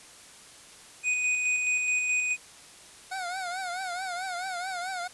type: tone with tremolo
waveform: square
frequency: 2489 Hz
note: D#7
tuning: in tune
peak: -24 dBFS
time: 1.03-2.37 s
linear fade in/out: 50 ms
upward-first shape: square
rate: 4.7 Hz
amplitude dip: 30%
type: tone with vibrato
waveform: 25% pulse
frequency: 732 Hz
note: F#5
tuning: 19 cents flat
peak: -28 dBFS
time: 3.11-5.08 s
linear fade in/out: 10 ms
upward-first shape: triangle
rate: 4.6 Hz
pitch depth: 110 cents each way
effects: white hiss -50 dBFS RMS until 5.13 s + resampled to 24000 Hz